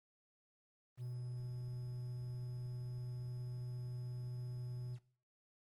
triangle tone with quantisation, 123.47 Hz, B2, in tune, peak -40 dBFS, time 0.97-4.99 s, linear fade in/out 50 ms, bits 11, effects noise-tail reverb RT60 0.4 s tail -17 dB re dry + Opus 24 kbps

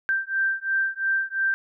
sine beating tone pair, 1568 / 1570.9 Hz, G6 / G6, 0 / +3 cents, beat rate 2.9 Hz, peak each -25 dBFS, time 0.09-1.54 s, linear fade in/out 0 ms, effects none

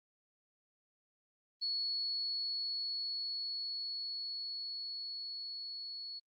sine tone with level ramp, 4385 Hz, C#8, 20 cents flat, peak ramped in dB -33 to -42 dBFS, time 1.61-6.2 s, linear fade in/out 20 ms, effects Opus 24 kbps

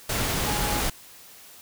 sine tone in noise, 833 Hz, G#5, 5 cents sharp, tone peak -31 dBFS, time 0.47-0.8 s, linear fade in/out 5 ms, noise pink, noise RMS -26 dBFS, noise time 0.09-0.9 s, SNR -8 dB, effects white hiss -48 dBFS RMS until 1.61 s

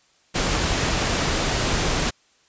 pink noise, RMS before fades -22 dBFS, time 0.34-2.11 s, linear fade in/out 20 ms, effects white hiss -60 dBFS RMS until 2.48 s + resampled to 16000 Hz

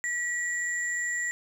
sine tone pair together, 1930 / 7287 Hz, B6 / A#8, -40 / -40 cents, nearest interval octave + major seventh, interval 2300 cents, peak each -28 / -35 dBFS, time 0.04-1.31 s, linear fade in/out 0 ms, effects 9-bit

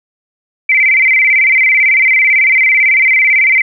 sine tone with vibrato, 2184 Hz, C#7, 26 cents flat, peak -6 dBFS, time 0.69-3.62 s, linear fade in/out 5 ms, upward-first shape square, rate 18 Hz, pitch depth 100 cents each way, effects none

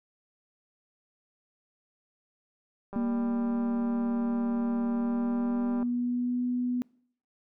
click train, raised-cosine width 1 ms, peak -27 dBFS, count 575, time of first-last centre 2.93-5.829 s, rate 198 Hz
sine tone with pitch glide, 235.3 to 247.1 Hz, A#3 to B3, +16 to +1 cents, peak -26 dBFS, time 2.96-6.82 s, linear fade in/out 0 ms, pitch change +85 cents, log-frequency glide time 4.91-6.43 s
effects noise-tail reverb RT60 0.6 s tail -25 dB re dry

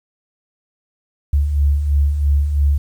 sine beating tone pair, 69.3 / 72.3 Hz, C#2 / D2, 0 / -27 cents, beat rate 3 Hz, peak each -22 / -13 dBFS, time 1.33-2.78 s, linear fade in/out 5 ms, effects 8-bit

